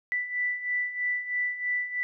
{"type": "beating tone pair", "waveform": "sine", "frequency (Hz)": [1975.5, 1978.6], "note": ["B6", "B6"], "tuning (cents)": [0, 3], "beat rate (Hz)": 3.1, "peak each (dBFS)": [-33, -28], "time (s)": [0.12, 2.03], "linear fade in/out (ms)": 0, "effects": []}